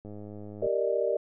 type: click train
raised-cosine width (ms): 2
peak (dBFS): -30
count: 65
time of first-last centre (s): 0.05-0.665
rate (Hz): 104
type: chord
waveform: sine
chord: Eb major seventh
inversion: first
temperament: equal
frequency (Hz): 392 / 466.2 / 587.3 / 622.3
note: G4 / Bb4 / D5 / Eb5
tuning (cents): 0 / 0 / 0 / 0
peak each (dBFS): -31 / -29 / -29 / -32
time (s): 0.62-1.17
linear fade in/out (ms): 5
effects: none